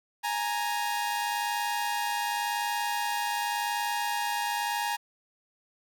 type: tone pair together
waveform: sawtooth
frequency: 831.4 / 932.3 Hz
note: G#5 / A#5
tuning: +2 / 0 cents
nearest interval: major second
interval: 198 cents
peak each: -27 dBFS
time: 0.23-4.97 s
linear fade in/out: 20 ms
effects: none

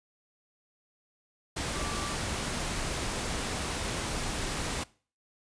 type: tone in noise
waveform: sine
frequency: 1165 Hz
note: D6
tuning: 14 cents flat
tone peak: -40 dBFS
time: 1.75-2.15 s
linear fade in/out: 10 ms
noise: pink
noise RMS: -33 dBFS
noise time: 1.56-4.84 s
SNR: -10 dB
effects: noise-tail reverb RT60 0.4 s tail -21 dB re dry + resampled to 22050 Hz

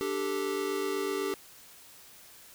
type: chord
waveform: square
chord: D suspended fourth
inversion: none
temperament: equal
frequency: 293.7 / 392 / 440 Hz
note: D4 / G4 / A4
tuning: 0 / 0 / 0 cents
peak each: -38 / -32 / -37 dBFS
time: 0.01-1.34 s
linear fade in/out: 0 ms
effects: white hiss -53 dBFS RMS until 2.54 s

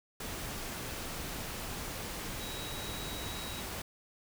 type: tone in noise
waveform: sine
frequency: 3852 Hz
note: B7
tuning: 44 cents flat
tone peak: -45 dBFS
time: 2.4-3.61 s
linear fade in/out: 5 ms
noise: pink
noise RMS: -40 dBFS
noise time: 0.2-3.82 s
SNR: -8 dB
effects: none

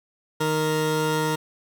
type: tone pair together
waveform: 20% pulse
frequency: 155.48 / 465.9 Hz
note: D#3 / A#4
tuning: -1 / -1 cents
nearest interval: octave + perfect fifth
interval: 1900 cents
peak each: -20 / -20 dBFS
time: 0.4-1.36 s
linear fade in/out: 10 ms
effects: none

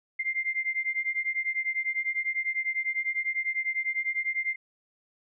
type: beating tone pair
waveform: sine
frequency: 2093 / 2103 Hz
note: C7 / C7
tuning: 0 / +8 cents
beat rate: 10 Hz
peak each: -30 dBFS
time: 0.19-4.56 s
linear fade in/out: 10 ms
effects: none

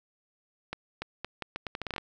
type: accelerating click train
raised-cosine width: 0.3 ms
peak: -18 dBFS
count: 13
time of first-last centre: 0.73-1.981 s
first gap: 290 ms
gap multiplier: 0.78
effects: none

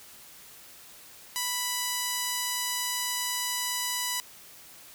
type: tone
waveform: 5% pulse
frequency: 987.8 Hz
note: B5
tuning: in tune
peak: -16 dBFS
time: 1.36-4.2 s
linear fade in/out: 0 ms
effects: white hiss -50 dBFS RMS until 4.94 s

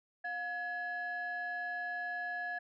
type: tone pair together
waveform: sine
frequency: 711 / 1691 Hz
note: F5 / G#6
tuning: +31 / +31 cents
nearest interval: octave + minor third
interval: 1500 cents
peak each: -39 / -36 dBFS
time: 0.24-2.59 s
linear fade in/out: 10 ms
effects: tanh soft clip ceiling -31 dBFS

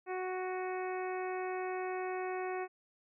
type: harmonic tone with a mistuned harmonic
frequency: 370 Hz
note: F#4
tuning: in tune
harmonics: 1 / 2 / 3 / 4 / 5 / 6 / 7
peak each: -37 / -40 / -46 / -49 / -48 / -50 / -52 dBFS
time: 0.06-2.68 s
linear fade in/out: 50 ms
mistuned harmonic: 7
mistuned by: -25 cents
effects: none

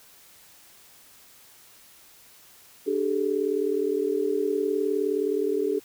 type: chord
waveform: sine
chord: D suspended fourth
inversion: none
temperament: equal with one note detuned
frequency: 293.7 / 392 / 431.4 Hz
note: D4 / G4 / A4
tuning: 0 / 0 / -34 cents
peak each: -30 / -26 / -26 dBFS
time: 2.86-5.8 s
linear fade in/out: 20 ms
effects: white hiss -53 dBFS RMS until 5.84 s

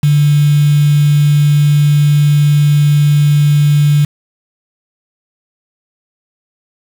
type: tone with quantisation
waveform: sine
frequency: 146.6 Hz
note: D3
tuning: 3 cents flat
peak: -6 dBFS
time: 0.03-4.05 s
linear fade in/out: 5 ms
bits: 4
effects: none

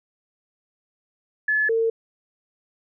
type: tone pair in turn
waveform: sine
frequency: 1719 / 453.3 Hz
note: A6 / A#4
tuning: -41 / -48 cents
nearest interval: octave + major seventh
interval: 2307 cents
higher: first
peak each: -18 dBFS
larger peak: neither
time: 1.48-1.69 / 1.69-1.9 s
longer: neither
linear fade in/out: 5 ms
effects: none

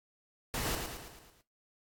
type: noise with echo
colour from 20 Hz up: pink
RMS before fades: -35 dBFS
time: 0.54-0.75 s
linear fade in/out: 0 ms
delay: 110 ms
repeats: 6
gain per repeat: -5 dB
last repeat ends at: 1.41 s
effects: noise-tail reverb RT60 0.2 s tail -17 dB re dry + AAC 64 kbps

